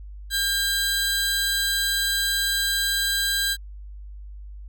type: tone pair together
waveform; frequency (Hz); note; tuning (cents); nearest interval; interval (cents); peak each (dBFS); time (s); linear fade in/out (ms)
sawtooth; 1600 / 3981; G6 / B7; +35 / +13; octave + major third; 1578; -21; 0.3-3.57; 50
effects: added 50 Hz sine -36 dBFS peak until 4.68 s